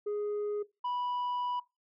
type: tone pair in turn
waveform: sine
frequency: 415.3 / 983.5 Hz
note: G#4 / B5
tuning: 0 / -7 cents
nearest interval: octave + minor third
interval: 1493 cents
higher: second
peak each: -28 dBFS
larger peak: neither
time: 0.06-0.63 / 0.84-1.6 s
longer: second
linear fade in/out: 10 ms
effects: noise-tail reverb RT60 0.2 s tail -19 dB re dry + tanh soft clip ceiling -30 dBFS